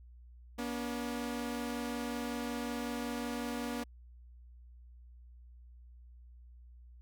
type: tone pair together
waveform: sawtooth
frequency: 239.9 / 285.3 Hz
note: A#3 / C#4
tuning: +50 / +50 cents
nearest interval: minor third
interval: 300 cents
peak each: -33 / -37 dBFS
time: 0.58-3.84 s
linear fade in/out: 10 ms
effects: added 60 Hz sine -52 dBFS peak until 7.01 s